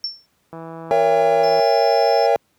sine tone with exponential decay, 5420 Hz, E8, 47 cents sharp, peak -19 dBFS, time 0.04-0.26 s, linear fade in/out 1 ms, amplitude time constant 47 ms
click train, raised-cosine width 1 ms, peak -21 dBFS, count 176, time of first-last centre 0.53-1.597 s, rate 164 Hz
triangle chord, A# diminished seventh, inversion none, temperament just, 466.2 / 559.4 / 671.3 / 805.5 Hz, A#4 / C#5 / E5 / G5, 0 / +16 / +31 / +47 cents, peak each -17 dBFS, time 0.91-2.36 s, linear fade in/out 0 ms
triangle tone, 5274 Hz, E8, in tune, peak -27 dBFS, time 1.43-2.27 s, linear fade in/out 10 ms
effects pink hiss -64 dBFS RMS until 2.58 s + high-pass 80 Hz 12 dB/octave

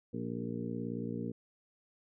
harmonic tone with a mistuned harmonic, 58.27 Hz, A#1, in tune, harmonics 2 / 3 / 4 / 5 / 6 / 7 / 8, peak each -43 / -42 / -39 / -43 / -51 / -46 / -45 dBFS, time 0.13-1.32 s, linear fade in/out 10 ms, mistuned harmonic 6, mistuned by +25 cents, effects none

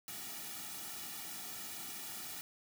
white noise with comb filter, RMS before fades -45 dBFS, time 0.08-2.41 s, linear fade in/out 0 ms, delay 1.9 ms, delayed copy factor -0.85, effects none

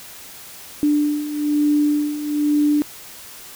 sine beating tone pair, 294.8 / 295.9 Hz, D4 / D4, +7 / +13 cents, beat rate 1.1 Hz, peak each -22 / -17 dBFS, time 0.83-2.82 s, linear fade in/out 0 ms, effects white hiss -39 dBFS RMS until 3.55 s

